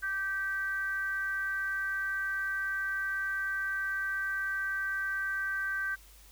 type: tone with frequency modulation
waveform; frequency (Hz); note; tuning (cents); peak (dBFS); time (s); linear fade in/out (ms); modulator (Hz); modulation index
sine; 1556; G6; -13; -30; 0.02-5.96; 20; 383; 0.42
effects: added 50 Hz sine -55 dBFS peak until 6.31 s + white hiss -58 dBFS RMS until 6.31 s